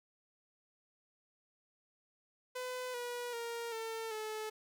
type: tone with pitch steps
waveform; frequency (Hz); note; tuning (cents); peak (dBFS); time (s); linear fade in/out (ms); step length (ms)
sawtooth; 504 / 485.1 / 467 / 449.5 / 432.7; B4 / B4 / A#4 / A4 / A4; +35 / -31 / +3 / +37 / -29; -35; 2.55-4.5; 10; 390
effects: none